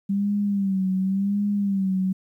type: tone with vibrato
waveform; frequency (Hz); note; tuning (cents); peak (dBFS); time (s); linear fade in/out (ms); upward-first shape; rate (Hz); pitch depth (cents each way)
sine; 196; G3; 0; -20; 0.09-2.13; 10; sine; 0.91; 75
effects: 10-bit